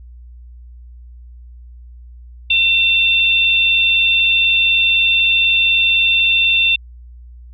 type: tone pair together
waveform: sine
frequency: 2708 / 3575 Hz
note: E7 / A7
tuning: +46 / +27 cents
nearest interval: perfect fourth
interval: 481 cents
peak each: -12 / -16 dBFS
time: 2.5-6.76 s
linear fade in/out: 5 ms
effects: added 60 Hz sine -35 dBFS peak until 7.53 s